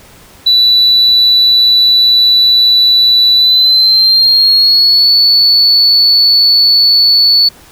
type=tone with pitch glide; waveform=sine; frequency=3961 to 4446 Hz; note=B7 to C#8; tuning=+4 to +4 cents; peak=-3 dBFS; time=0.46-7.49 s; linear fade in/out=10 ms; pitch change=+200 cents; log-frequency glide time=3.35-5.1 s; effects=tanh soft clip ceiling -1 dBFS + pink hiss -39 dBFS RMS until 7.71 s